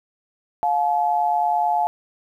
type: tone pair together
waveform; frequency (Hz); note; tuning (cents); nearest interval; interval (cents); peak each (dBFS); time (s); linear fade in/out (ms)
sine; 709 / 858.1; F5 / A5; +26 / -44; minor third; 330; -20; 0.63-1.87; 0
effects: 9-bit